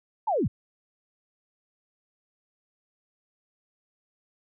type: linear sweep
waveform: sine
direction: down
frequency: 932.3 to 61.74 Hz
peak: -22 dBFS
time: 0.27-0.48 s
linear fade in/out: 10 ms
effects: none